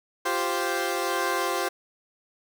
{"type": "chord", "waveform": "15% pulse", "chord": "F suspended second", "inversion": "none", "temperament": "equal", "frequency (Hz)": [349.2, 392, 523.3], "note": ["F4", "G4", "C5"], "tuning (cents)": [0, 0, 0], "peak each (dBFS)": -23, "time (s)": [0.25, 1.69], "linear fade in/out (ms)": 10, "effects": []}